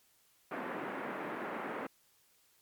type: band-pass noise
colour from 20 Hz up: pink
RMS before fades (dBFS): -40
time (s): 0.51-1.87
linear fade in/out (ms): 5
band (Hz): 220 to 2000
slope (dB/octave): 24
effects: white hiss -69 dBFS RMS until 2.61 s + MP3 96 kbps